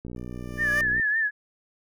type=click train; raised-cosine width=3 ms; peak=-24 dBFS; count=59; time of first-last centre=0.05-0.998 s; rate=61.2 Hz
type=tone with exponential growth; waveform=15% pulse; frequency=593 Hz; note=D5; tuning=17 cents sharp; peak=-22 dBFS; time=0.16-0.81 s; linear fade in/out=2 ms; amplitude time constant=140 ms
type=tone with vibrato; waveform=sine; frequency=1745 Hz; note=A6; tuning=15 cents flat; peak=-21 dBFS; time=0.57-1.31 s; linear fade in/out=50 ms; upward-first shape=triangle; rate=5.3 Hz; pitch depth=85 cents each way
effects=none